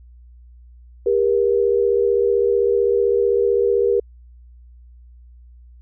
sine tone pair together, 400 / 475.7 Hz, G4 / A#4, +35 / +35 cents, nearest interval minor third, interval 300 cents, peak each -17 dBFS, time 1.06-4 s, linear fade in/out 5 ms, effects added 60 Hz sine -42 dBFS peak until 5.81 s

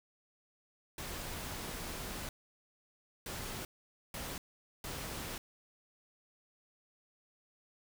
pink noise bursts at uneven times, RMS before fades -42 dBFS, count 4, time 0.98-2.29 / 3.26-3.65 / 4.14-4.38 / 4.84-5.38 s, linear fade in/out 2 ms, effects none

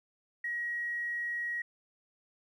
triangle tone with tanh clipping, 1900 Hz, A#6, 33 cents sharp, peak -32 dBFS, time 0.44-1.62 s, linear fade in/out 5 ms, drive 3 dB, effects none

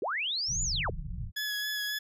sine linear two-way sweep, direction up then down, 306 to 7130 to 306 Hz, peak -29 dBFS, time 0.02-0.9 s, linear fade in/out 2 ms, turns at 0.63 s
pink low-pass noise, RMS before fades -36 dBFS, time 0.47-1.32 s, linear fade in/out 50 ms, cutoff 180 Hz, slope 96 dB/octave
20% pulse tone with vibrato, 1692 Hz, G#6, 32 cents sharp, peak -26 dBFS, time 1.36-1.99 s, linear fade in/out 10 ms, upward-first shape sine, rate 3.7 Hz, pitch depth 19 cents each way
effects none

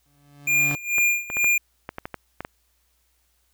30% pulse tone with exponential growth, 143.6 Hz, D3, 39 cents flat, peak -23 dBFS, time 0.06-0.75 s, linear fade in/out 0 ms, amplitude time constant 150 ms
square tone with tremolo, 2410 Hz, D7, 44 cents sharp, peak -17 dBFS, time 0.47-1.58 s, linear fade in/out 5 ms, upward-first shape sine, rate 2.2 Hz, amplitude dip 90%
clicks, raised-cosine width 0.5 ms, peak -16 dBFS, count 11, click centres 0.712 / 0.983 / 1.301 / 1.369 / 1.444 / 1.891 / 1.984 / 2.055 / 2.143 / 2.406 / 2.449 s
effects added 60 Hz sine -68 dBFS peak until 3.53 s + white hiss -68 dBFS RMS until 3.53 s

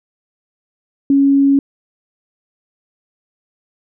sine tone, 277.2 Hz, C#4, in tune, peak -8 dBFS, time 1.1-1.59 s, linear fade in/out 2 ms, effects none

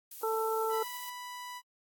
violet noise, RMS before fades -44 dBFS, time 0.11-1.1 s, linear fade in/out 5 ms
harmonic tone, 443.8 Hz, A4, 15 cents sharp, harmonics 1 / 2 / 3, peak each -31 / -34 / -36 dBFS, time 0.23-0.83 s, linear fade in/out 5 ms
sawtooth tone, 987.8 Hz, B5, in tune, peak -37 dBFS, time 0.69-1.62 s, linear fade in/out 50 ms
effects AAC 64 kbps

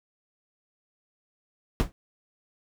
brown noise with exponential decay, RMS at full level -17 dBFS, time 1.8-1.92 s, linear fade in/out 0 ms, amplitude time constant 24 ms, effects none

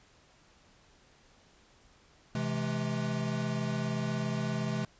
square chord, C augmented, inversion none, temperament equal with one note detuned, 130.81 / 164.81 / 212.3 Hz, C3 / E3 / G#3, 0 / 0 / +38 cents, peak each -35 / -37 / -35 dBFS, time 2.35-4.85 s, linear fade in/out 2 ms, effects pink hiss -62 dBFS RMS until 4.99 s + resampled to 16000 Hz

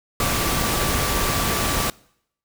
sine tone in noise, 1161 Hz, D6, 20 cents flat, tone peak -30 dBFS, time 0.2-1.9 s, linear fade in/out 2 ms, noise pink, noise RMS -22 dBFS, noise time 0.2-1.9 s, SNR -11 dB, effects noise-tail reverb RT60 0.7 s tail -24 dB re dry

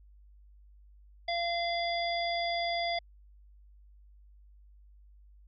harmonic tone, 687 Hz, F5, 29 cents flat, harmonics 1 / 3 / 5 / 7, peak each -31 / -36 / -38 / -39 dBFS, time 1.28-2.99 s, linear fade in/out 5 ms, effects added 50 Hz sine -54 dBFS peak until 5.47 s

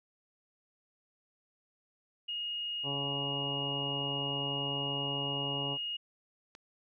sine tone, 2864 Hz, F7, 43 cents sharp, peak -34 dBFS, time 2.28-5.97 s, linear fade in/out 10 ms
harmonic tone, 140.4 Hz, C#3, 22 cents sharp, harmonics 1 / 2 / 3 / 4 / 5 / 6 / 7 / 8, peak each -39 / -42 / -43 / -44 / -47 / -45 / -47 / -51 dBFS, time 2.83-5.78 s, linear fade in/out 50 ms
click, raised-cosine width 0.2 ms, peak -32 dBFS, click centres 6.551 s
effects none

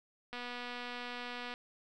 click train, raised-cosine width 0.3 ms, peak -27 dBFS, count 296, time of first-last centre 0.33-1.539 s, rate 244 Hz, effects none

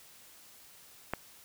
click, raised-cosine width 0.5 ms, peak -16 dBFS, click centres 1.136 s, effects white hiss -56 dBFS RMS until 1.44 s

